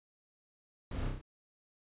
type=noise with echo; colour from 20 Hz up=brown; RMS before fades=-38 dBFS; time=0.91-1.09 s; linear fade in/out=5 ms; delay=31 ms; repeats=4; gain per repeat=-3 dB; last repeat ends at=1.214 s; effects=resampled to 8000 Hz